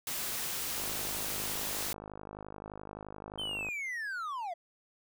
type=noise; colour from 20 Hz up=white; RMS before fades=-36 dBFS; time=0.07-1.93 s; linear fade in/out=2 ms
type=click train; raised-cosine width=1 ms; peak=-29 dBFS; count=151; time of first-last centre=0.78-3.687 s; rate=51.6 Hz
type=linear sweep; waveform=triangle; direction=down; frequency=3136 to 650 Hz; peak=-33 dBFS; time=3.38-4.54 s; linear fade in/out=10 ms
effects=none